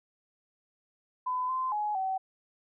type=tone with pitch steps; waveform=sine; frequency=1008 / 1034 / 840 / 762 Hz; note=B5 / C6 / G#5 / G5; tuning=+35 / -21 / +19 / -49 cents; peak=-28 dBFS; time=1.26-2.18 s; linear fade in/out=10 ms; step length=230 ms; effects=none